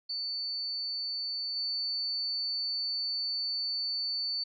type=tone with level steps; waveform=sine; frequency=4500 Hz; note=C#8; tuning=25 cents sharp; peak=-32 / -30 dBFS; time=0.09-4.44 s; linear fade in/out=10 ms; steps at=1.56 s; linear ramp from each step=5 ms; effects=none